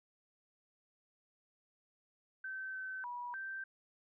sine tone with pitch steps, 1542 / 1532 / 971 / 1563 Hz, G6 / G6 / B5 / G6, -29 / -40 / -30 / -6 cents, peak -40 dBFS, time 2.44-3.64 s, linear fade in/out 5 ms, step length 300 ms, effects none

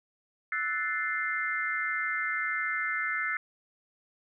sine chord, F# half-diminished seventh, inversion third, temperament equal, 1318.5 / 1480 / 1760 / 2093 Hz, E6 / F#6 / A6 / C7, 0 / 0 / 0 / 0 cents, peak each -36 / -35 / -33 / -32 dBFS, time 0.52-3.37 s, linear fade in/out 2 ms, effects none

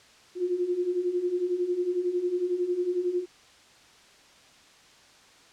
sine beating tone pair, 349.2 / 360.2 Hz, F4 / F#4, 0 / -46 cents, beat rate 11 Hz, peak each -31 / -26 dBFS, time 0.35-3.26 s, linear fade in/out 50 ms, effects white hiss -55 dBFS RMS until 5.52 s + low-pass 6000 Hz 12 dB/octave

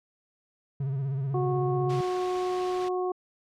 triangle tone with vibrato, 136.1 Hz, C#3, 31 cents flat, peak -25 dBFS, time 0.8-2.01 s, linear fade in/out 5 ms, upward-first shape sine, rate 16 Hz, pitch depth 73 cents each way
harmonic tone, 365.3 Hz, F#4, 22 cents flat, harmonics 1 / 2 / 3, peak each -27 / -33 / -37 dBFS, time 1.34-3.12 s, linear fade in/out 5 ms
white noise, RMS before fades -38 dBFS, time 1.89-2.89 s, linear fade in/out 10 ms
effects low-pass 4000 Hz 12 dB/octave

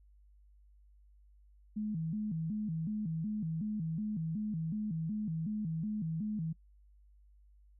sine tone with vibrato, 185 Hz, F#3, in tune, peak -33 dBFS, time 1.76-6.53 s, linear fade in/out 10 ms, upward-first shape square, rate 2.7 Hz, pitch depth 240 cents each way, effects noise-tail reverb RT60 0.1 s tail -24 dB re dry + added 50 Hz sine -59 dBFS peak until 7.79 s

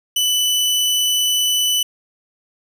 sawtooth tone, 2985 Hz, F#7, 15 cents sharp, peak -12 dBFS, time 0.16-1.83 s, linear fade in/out 5 ms, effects none

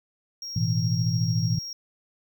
triangle tone, 5590 Hz, F8, 1 cent sharp, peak -32 dBFS, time 0.42-1.73 s, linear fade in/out 2 ms
sine chord, A suspended second, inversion none, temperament equal, 110 / 123.47 / 164.81 Hz, A2 / B2 / E3, 0 / 0 / 0 cents, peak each -26 dBFS, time 0.56-1.59 s, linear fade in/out 5 ms
effects none

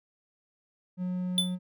triangle tone, 181.5 Hz, F#3, 33 cents flat, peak -27 dBFS, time 0.97-1.59 s, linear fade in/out 50 ms
square tone with exponential decay, 3500 Hz, A7, 10 cents flat, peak -20 dBFS, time 1.38-1.55 s, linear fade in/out 1 ms, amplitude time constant 36 ms
effects none

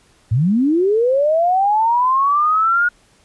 sine linear sweep, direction up, 98.9 to 1448 Hz, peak -12 dBFS, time 0.31-2.89 s, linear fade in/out 10 ms, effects pink hiss -54 dBFS RMS until 3.24 s + resampled to 24000 Hz

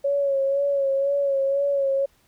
sine tone with vibrato, 554.4 Hz, C#5, in tune, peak -19 dBFS, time 0.04-2.06 s, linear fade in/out 10 ms, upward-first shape sine, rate 2 Hz, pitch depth 37 cents each way, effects pink hiss -62 dBFS RMS until 2.27 s

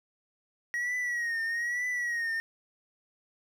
triangle tone with vibrato, 1900 Hz, A#6, 33 cents sharp, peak -27 dBFS, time 0.74-2.4 s, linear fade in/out 0 ms, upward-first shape triangle, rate 1.1 Hz, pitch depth 87 cents each way, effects none

